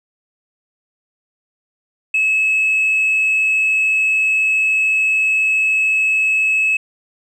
triangle tone with tanh clipping, 2587 Hz, E7, 33 cents flat, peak -13 dBFS, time 2.14-6.77 s, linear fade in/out 5 ms, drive 5 dB, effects none

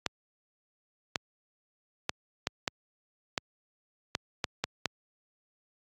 clicks, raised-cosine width 0.2 ms, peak -10 dBFS, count 10, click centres 0.063 / 1.158 / 2.094 / 2.471 / 2.678 / 3.378 / 4.151 / 4.442 / 4.64 / 4.857 s, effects high-pass 80 Hz 12 dB/octave + AAC 48 kbps

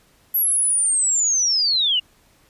sine linear sweep, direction down, 11760 to 2800 Hz, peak -16 dBFS, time 0.34-2 s, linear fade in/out 10 ms, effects pink hiss -57 dBFS RMS until 2.49 s + resampled to 32000 Hz

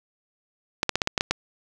clicks, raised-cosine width 0.2 ms, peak -4 dBFS, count 8, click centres 0.831 / 0.893 / 0.956 / 1.018 / 1.074 / 1.178 / 1.209 / 1.31 s, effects none

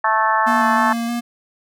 harmonic tone, 219.3 Hz, A3, 6 cents flat, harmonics 3 / 4 / 5 / 6 / 7 / 8, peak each -25 / -18 / -19 / -23 / -27 / -22 dBFS, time 0.04-0.93 s, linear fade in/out 5 ms
square tone with vibrato, 235 Hz, A#3, 14 cents sharp, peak -21 dBFS, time 0.46-1.21 s, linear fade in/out 20 ms, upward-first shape square, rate 3.2 Hz, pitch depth 17 cents each way
effects none

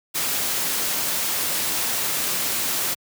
white noise, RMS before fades -24 dBFS, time 0.14-2.95 s, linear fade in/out 20 ms, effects high-pass 100 Hz 12 dB/octave

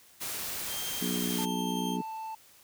white noise, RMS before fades -36 dBFS, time 0.2-1.46 s, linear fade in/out 20 ms
sawtooth tone with tremolo, 3178 Hz, G7, 23 cents sharp, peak -34 dBFS, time 0.67-1.98 s, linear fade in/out 50 ms, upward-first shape sine, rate 11 Hz, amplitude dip 25%
harmonic tone, 60.4 Hz, B1, 38 cents flat, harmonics 3 / 4 / 5 / 6 / 7, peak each -34 / -34 / -38 / -43 / -40 dBFS, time 1.01-2.02 s, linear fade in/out 10 ms
triangle tone, 884 Hz, A5, 8 cents sharp, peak -34 dBFS, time 1.38-2.35 s, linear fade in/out 5 ms
effects white hiss -58 dBFS RMS until 2.63 s

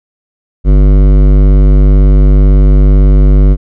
sine tone with hard clipping, 49 Hz, G1, in tune, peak -4 dBFS, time 0.64-3.57 s, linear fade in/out 50 ms, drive 15 dB, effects none

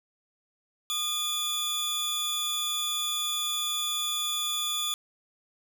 sawtooth tone pair together, 1221 / 3454 Hz, D#6 / A7, -33 / -33 cents, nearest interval octave + tritone, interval 1800 cents, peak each -33 / -25 dBFS, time 0.9-4.94 s, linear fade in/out 0 ms, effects none

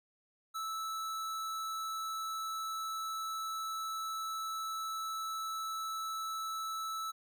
square tone, 1312 Hz, E6, 9 cents flat, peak -37 dBFS, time 0.54-7.12 s, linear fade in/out 20 ms, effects none

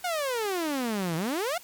sawtooth exponential two-way sweep, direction down then up, 740 to 156.5 to 740 Hz, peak -23 dBFS, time 0.04-1.58 s, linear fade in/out 5 ms, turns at 1.16 s, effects white hiss -50 dBFS RMS until 1.63 s + MP3 96 kbps

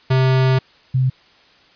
square / sine tone pair in turn, 130.81 / 129.83 Hz, C3 / C3, 0 / -13 cents, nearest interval unison, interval 13 cents, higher first, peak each -13 / -13 dBFS, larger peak neither, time 0.1-0.59 / 0.94-1.1 s, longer first, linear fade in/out 10 ms, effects white hiss -51 dBFS RMS until 1.75 s + resampled to 11025 Hz

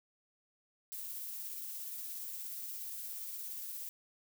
violet noise with tremolo, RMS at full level -42 dBFS, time 0.92-3.89 s, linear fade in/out 0 ms, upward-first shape triangle, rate 17 Hz, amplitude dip 25%, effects none

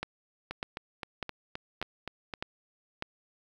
two click trains, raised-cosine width 0.3 ms, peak -17 / -20 dBFS, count 6 / 8, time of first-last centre 0.03-3.024 / 0.51-2.338 s, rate 1.67 / 3.83 Hz, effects 9-bit

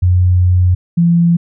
sine tone pair in turn, 90.3 / 170.46 Hz, F#2 / F3, -42 / -42 cents, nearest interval major seventh, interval 1100 cents, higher second, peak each -7 dBFS, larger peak neither, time 0.02-0.75 / 0.97-1.37 s, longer first, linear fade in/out 10 ms, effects none

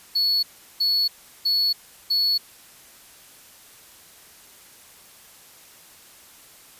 triangle tone bursts, 4400 Hz, C#8, 14 cents flat, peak -17 dBFS, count 4, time 0.15-2.38 s, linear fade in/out 10 ms, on 280 ms, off 370 ms, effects white hiss -49 dBFS RMS until 6.79 s + resampled to 32000 Hz

